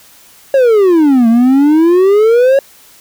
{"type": "exponential two-way sweep", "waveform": "triangle", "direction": "down then up", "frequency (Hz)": [558, 224.2, 558], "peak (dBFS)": -3, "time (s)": [0.54, 2.59], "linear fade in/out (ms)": 2, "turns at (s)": 1.28, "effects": ["white hiss -42 dBFS RMS until 3 s"]}